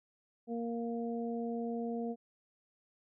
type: harmonic tone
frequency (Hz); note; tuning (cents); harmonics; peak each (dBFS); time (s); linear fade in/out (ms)
233.1; A#3; 0; 1 / 2 / 3; -36 / -39 / -44; 0.47-2.16; 50
effects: none